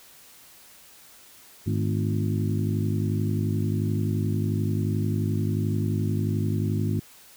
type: harmonic tone with a mistuned harmonic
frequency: 51.4 Hz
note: G#1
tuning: 17 cents flat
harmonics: 2 / 3 / 4 / 5 / 6 / 7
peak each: -25 / -29 / -31 / -33 / -35 / -36 dBFS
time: 1.66-7 s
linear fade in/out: 10 ms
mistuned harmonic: 4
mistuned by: +80 cents
effects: white hiss -51 dBFS RMS until 7.36 s